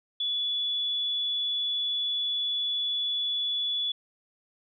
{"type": "tone", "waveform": "sine", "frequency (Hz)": 3427, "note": "A7", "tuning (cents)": -46, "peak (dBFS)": -26, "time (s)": [0.2, 3.92], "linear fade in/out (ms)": 5, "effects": []}